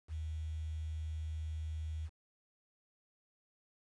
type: tone with quantisation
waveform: sine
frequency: 78.7 Hz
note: D#2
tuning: 20 cents sharp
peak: -37 dBFS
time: 0.08-2.1 s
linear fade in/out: 50 ms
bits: 10
effects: resampled to 22050 Hz